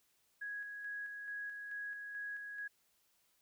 sine tone with tremolo, 1661.2 Hz, G#6, in tune, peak -40 dBFS, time 0.41-2.68 s, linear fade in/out 10 ms, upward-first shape square, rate 2.3 Hz, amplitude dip 35%, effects white hiss -75 dBFS RMS until 3.41 s

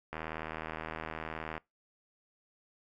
click train, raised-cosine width 0.5 ms, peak -23 dBFS, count 116, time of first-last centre 0.13-1.578 s, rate 79.4 Hz, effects noise-tail reverb RT60 0.2 s tail -24 dB re dry

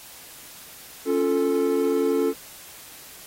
triangle chord, Db augmented, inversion none, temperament equal, 277.2 / 349.2 / 440 Hz, Db4 / F4 / A4, 0 / 0 / 0 cents, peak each -23 / -24 / -20 dBFS, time 1.05-2.34 s, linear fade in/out 50 ms, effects white hiss -44 dBFS RMS until 3.26 s + AAC 48 kbps

